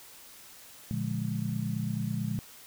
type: chord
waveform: sine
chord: Bb dominant seventh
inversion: none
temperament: just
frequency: 116.54 / 145.68 / 174.81 / 209.8 Hz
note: Bb2 / D3 / F3 / Ab3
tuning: 0 / -14 / +2 / +18 cents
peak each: -34 / -35 / -36 / -34 dBFS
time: 0.91-2.39 s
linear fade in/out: 0 ms
effects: white hiss -51 dBFS RMS until 2.66 s